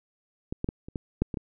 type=clicks; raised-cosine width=3 ms; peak=-18 / -15 / -15 / -27 / -18 / -10 / -19 / -19 dBFS; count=8; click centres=0.525 / 0.644 / 0.689 / 0.885 / 0.958 / 1.22 / 1.342 / 1.372 s; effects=none